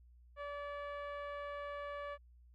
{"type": "tone with low-pass filter", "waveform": "10% pulse", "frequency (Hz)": 576, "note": "D5", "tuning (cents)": -34, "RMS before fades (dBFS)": -44, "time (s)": [0.36, 2.18], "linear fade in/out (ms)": 50, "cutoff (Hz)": 1200, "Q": 0.78, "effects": ["added 60 Hz sine -59 dBFS peak until 2.54 s"]}